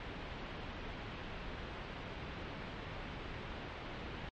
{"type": "low-pass noise", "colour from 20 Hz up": "pink", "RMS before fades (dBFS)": -45, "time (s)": [0, 4.29], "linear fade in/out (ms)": 2, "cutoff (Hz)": 3400, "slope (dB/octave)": 24, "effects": ["MP3 48 kbps"]}